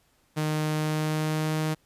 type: tone with pitch glide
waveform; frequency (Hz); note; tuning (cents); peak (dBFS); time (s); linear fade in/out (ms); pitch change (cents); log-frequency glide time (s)
sawtooth; 153.9 to 155.96; D#3 to D#3; -19 to +4; -21; 0.36-1.75; 20; +23; 0.73-1.59
effects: pink hiss -66 dBFS RMS until 1.85 s + resampled to 32000 Hz